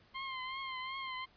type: tone with vibrato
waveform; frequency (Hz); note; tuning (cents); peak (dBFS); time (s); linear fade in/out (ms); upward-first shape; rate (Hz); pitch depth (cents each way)
20% pulse; 1051; C6; +7; -34; 0.14-1.26; 20; triangle; 2.7; 57
effects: pink hiss -65 dBFS RMS until 1.36 s + resampled to 11025 Hz